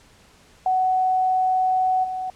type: tone with level steps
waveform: sine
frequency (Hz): 746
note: F#5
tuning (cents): +14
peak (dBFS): -17 / -25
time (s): 0.66-2.3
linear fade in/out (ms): 2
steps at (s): 2.03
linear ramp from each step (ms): 20
effects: pink hiss -53 dBFS RMS until 2.35 s + low-pass 9000 Hz 12 dB/octave